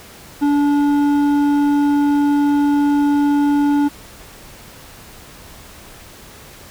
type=tone with hard clipping; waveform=sine; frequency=288.6 Hz; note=D4; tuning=30 cents flat; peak=-14 dBFS; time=0.41-3.89 s; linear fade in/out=20 ms; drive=8 dB; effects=pink hiss -40 dBFS RMS until 6.7 s